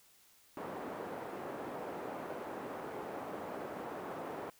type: band-pass noise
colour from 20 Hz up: pink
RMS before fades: -43 dBFS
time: 0.57-4.5 s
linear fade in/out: 2 ms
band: 320 to 970 Hz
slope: 12 dB/octave
effects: white hiss -65 dBFS RMS until 4.59 s